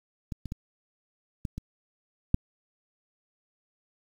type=clicks; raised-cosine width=5 ms; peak=-21 / -24 / -21 / -19 / -22 / -8 dBFS; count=6; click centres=0.322 / 0.457 / 0.521 / 1.452 / 1.58 / 2.344 s; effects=8-bit